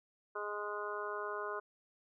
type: harmonic tone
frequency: 207.7 Hz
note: G#3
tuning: in tune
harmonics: 2 / 3 / 4 / 5 / 6 / 7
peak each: -42 / -46 / -52 / -43 / -44 / -45 dBFS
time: 0.35-1.6 s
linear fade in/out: 10 ms
effects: none